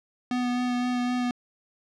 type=tone with vibrato; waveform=square; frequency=246.9 Hz; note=B3; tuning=in tune; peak=-25 dBFS; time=0.31-1.31 s; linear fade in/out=2 ms; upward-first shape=sine; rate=3.9 Hz; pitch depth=13 cents each way; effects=low-pass 5000 Hz 12 dB/octave